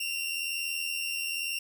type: tone pair together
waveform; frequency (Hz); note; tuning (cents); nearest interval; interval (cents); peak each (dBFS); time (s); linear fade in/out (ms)
sawtooth; 2702 / 2783; E7 / F7; +42 / -7; minor second; 51; -32 / -29; 0-1.59; 5
effects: none